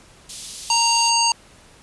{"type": "high-pass noise", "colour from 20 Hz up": "pink", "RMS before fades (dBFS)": -34, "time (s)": [0.29, 1.1], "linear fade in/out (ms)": 5, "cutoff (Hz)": 3500, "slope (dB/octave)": 24}
{"type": "harmonic tone", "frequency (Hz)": 927, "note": "A#5", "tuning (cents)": -10, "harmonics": [1, 3, 5, 7, 9], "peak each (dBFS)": [-19, -24, -20, -22, -28], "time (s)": [0.7, 1.32], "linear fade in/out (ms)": 2}
{"effects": ["pink hiss -49 dBFS RMS until 1.82 s", "resampled to 24000 Hz"]}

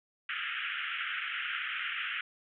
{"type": "band-pass noise", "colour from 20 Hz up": "pink", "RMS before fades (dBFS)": -36, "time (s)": [0.29, 2.21], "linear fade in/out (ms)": 2, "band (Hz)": [1300, 3200], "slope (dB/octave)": 96, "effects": []}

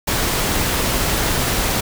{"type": "noise", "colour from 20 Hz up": "pink", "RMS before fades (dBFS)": -19, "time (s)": [0.07, 1.81], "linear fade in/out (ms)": 10, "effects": []}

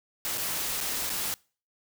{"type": "noise with dropouts", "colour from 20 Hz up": "white", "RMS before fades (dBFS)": -31, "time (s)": [0.25, 1.34], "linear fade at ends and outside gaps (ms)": 0, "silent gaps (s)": [[0.375, 0.38], [0.804, 0.81], [1.095, 1.101]], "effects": ["noise-tail reverb RT60 0.4 s tail -25 dB re dry"]}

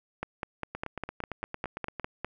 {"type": "two click trains", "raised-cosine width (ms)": 0.5, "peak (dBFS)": [-17, -20], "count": [11, 12], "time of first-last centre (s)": [[0.23, 2.246], [0.75, 1.997]], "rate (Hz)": [4.96, 8.82], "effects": []}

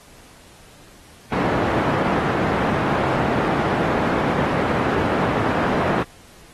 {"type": "band-pass noise", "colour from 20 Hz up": "pink", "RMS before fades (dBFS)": -21, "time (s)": [1.32, 6.03], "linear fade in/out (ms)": 2, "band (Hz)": [140, 1400], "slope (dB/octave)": 12, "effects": ["pink hiss -48 dBFS RMS until 6.53 s", "AAC 32 kbps"]}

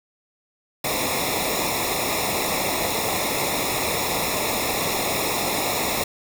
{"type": "noise with comb filter", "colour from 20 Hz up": "pink", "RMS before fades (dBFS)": -24, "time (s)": [0.84, 6.04], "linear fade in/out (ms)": 5, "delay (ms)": 0.65, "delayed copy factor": -0.9, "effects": []}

